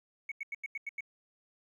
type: tone bursts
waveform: triangle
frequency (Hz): 2219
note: C#7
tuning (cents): +1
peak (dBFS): -31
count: 7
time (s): 0.29-1.007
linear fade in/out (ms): 5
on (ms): 27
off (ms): 88
effects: tanh soft clip ceiling -33 dBFS